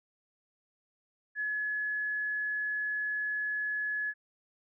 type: tone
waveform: sine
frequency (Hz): 1700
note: G#6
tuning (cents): +40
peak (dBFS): -30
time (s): 1.35-4.14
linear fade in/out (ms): 50
effects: none